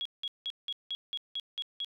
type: tone bursts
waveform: sine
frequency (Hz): 3322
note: G#7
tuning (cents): 0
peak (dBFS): -32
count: 9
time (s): 0.01-1.846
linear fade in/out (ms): 0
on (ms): 44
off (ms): 180
effects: none